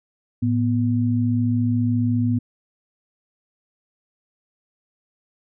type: tone pair together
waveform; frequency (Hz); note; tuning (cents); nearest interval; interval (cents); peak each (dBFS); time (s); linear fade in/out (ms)
sine; 110.2 / 244.5; A2 / B3; +3 / -17; octave + major second; 1380; -20 / -20; 0.42-2.39; 10
effects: none